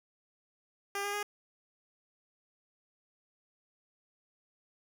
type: tone with pitch steps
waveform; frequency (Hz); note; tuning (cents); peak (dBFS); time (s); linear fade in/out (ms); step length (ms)
10% pulse; 400.6 / 406.4 / 412.3; G4 / G#4 / G#4; +38 / -38 / -13; -25; 0.95-1.229; 2; 93
effects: none